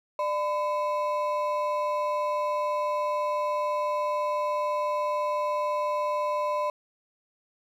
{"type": "ring-modulated tone", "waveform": "triangle", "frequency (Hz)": 803, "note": "G5", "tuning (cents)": 41, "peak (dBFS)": -20, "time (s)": [0.19, 6.7], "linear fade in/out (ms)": 2, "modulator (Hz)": 207, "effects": ["10-bit"]}